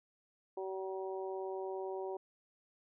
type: harmonic tone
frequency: 190.4 Hz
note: F#3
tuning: 50 cents sharp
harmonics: 2 / 3 / 4 / 5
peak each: -39 / -46 / -46 / -49 dBFS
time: 0.57-2.17 s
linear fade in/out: 5 ms
effects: none